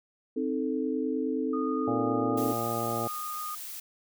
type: chord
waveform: sine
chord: A diminished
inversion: first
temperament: equal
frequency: 261.6 / 311.1 / 440 Hz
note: C4 / Eb4 / A4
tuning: 0 / 0 / 0 cents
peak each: -30 / -32 / -32 dBFS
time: 0.36-2.53 s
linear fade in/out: 10 ms
type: tone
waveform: sine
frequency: 1230 Hz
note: D#6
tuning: 20 cents flat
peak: -34 dBFS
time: 1.53-3.55 s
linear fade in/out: 5 ms
type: harmonic tone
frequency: 116.54 Hz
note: A#2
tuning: in tune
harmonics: 1 / 2 / 3 / 4 / 5 / 6 / 7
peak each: -37 / -37 / -37 / -37 / -37 / -37 / -37 dBFS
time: 1.87-3.08 s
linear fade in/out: 10 ms
type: noise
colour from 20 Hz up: blue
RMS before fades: -40 dBFS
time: 2.37-3.8 s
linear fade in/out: 5 ms
effects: none